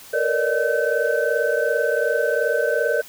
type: tone cluster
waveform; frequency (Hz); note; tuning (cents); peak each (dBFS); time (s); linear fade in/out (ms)
sine; 455.8 / 478.5 / 573 / 611 / 1532; A#4 / A#4 / D5 / D#5 / G6; -39 / +45 / -43 / -32 / -40; -24; 0.13-3.02; 10
effects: tanh soft clip ceiling -6 dBFS + white hiss -43 dBFS RMS until 3.08 s